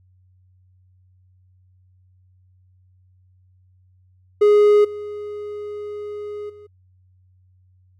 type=tone with level steps; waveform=triangle; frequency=415.9 Hz; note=G#4; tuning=2 cents sharp; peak=-8 / -26 / -38 dBFS; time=4.41-6.67 s; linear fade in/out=10 ms; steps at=4.84 / 6.49 s; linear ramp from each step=10 ms; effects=added 92 Hz sine -53 dBFS peak until 7.99 s + AAC 64 kbps